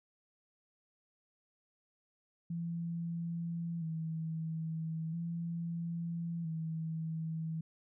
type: tone with vibrato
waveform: sine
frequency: 164.81 Hz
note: E3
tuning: in tune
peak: -35 dBFS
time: 2.5-7.61 s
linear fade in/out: 5 ms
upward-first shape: square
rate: 0.38 Hz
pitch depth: 40 cents each way
effects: none